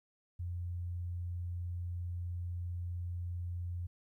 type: tone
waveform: sine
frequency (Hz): 87.7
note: F2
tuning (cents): +8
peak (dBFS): -36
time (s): 0.39-3.87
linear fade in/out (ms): 10
effects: 13-bit